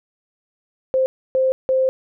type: tone bursts at uneven times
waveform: sine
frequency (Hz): 523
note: C5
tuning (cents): -1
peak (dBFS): -14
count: 3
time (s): 0.94-1.06 / 1.35-1.52 / 1.69-1.89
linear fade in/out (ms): 0
effects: none